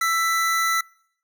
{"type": "tone pair together", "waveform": "square", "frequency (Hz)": [1327.8, 1982], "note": ["E6", "B6"], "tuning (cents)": [12, 6], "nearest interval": "perfect fifth", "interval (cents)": 694, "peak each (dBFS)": [-22, -24], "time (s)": [0.01, 0.81], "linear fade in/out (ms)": 5, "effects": ["noise-tail reverb RT60 0.7 s tail -25 dB re dry"]}